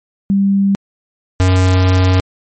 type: tone pair in turn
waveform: sine / square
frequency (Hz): 197.3 / 92.63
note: G3 / F#2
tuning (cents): +11 / +2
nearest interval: octave + minor second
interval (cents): 1309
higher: first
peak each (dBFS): -9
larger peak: neither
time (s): 0.3-0.75 / 1.4-2.2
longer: second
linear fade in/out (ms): 0
effects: MP3 32 kbps